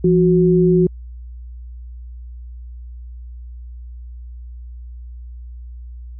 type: tone pair together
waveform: sine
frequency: 170.28 / 366.7 Hz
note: F3 / F#4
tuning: -44 / -15 cents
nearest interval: octave + minor second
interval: 1329 cents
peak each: -13 dBFS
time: 0.04-0.87 s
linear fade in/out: 5 ms
effects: added 60 Hz sine -31 dBFS peak until 6.19 s